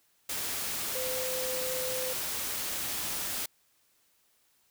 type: tone in noise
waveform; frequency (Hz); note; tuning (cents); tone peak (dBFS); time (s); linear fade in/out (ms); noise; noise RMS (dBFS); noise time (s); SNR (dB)
sine; 512; C5; -38; -34; 0.95-2.13; 5; white; -34; 0.29-3.46; -3
effects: white hiss -69 dBFS RMS until 4.7 s